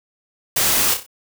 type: noise with echo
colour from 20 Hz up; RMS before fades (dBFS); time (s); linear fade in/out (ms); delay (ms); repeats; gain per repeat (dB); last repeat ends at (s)
white; -18; 0.56-0.94; 5; 31; 4; -7; 1.064
effects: none